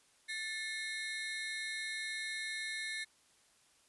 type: ring-modulated tone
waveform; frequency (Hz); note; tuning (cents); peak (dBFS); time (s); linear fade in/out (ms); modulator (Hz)
30% pulse; 1961; B6; -13; -32; 0.28-3.05; 20; 199
effects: white hiss -68 dBFS RMS until 3.88 s + resampled to 24000 Hz